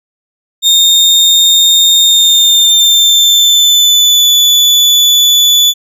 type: tone with pitch glide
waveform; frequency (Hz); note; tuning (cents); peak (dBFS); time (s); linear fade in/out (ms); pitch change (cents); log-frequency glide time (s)
35% pulse; 3663 to 3467; A#7 to A7; -31 to -26; -3; 0.62-5.74; 50; -95; 2.03-4.31
effects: resampled to 32000 Hz